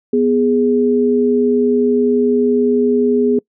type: tone pair together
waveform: sine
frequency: 246.9 / 415.3 Hz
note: B3 / G#4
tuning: 0 / 0 cents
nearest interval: major sixth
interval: 900 cents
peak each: -14 / -13 dBFS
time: 0.13-3.39 s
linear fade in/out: 5 ms
effects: noise-tail reverb RT60 0.1 s tail -25 dB re dry